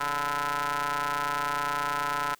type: ring-modulated tone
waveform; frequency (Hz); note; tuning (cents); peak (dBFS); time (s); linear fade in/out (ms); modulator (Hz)
sawtooth; 146.83; D3; 0; -20; 0-2.35; 10; 1160
effects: white hiss -60 dBFS RMS until 2.39 s